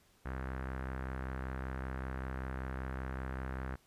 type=tone with low-pass filter; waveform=sawtooth; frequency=65.2 Hz; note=C2; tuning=5 cents flat; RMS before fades=-40 dBFS; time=0.25-3.76 s; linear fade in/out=10 ms; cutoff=1600 Hz; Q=2.7; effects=pink hiss -68 dBFS RMS until 3.86 s + resampled to 32000 Hz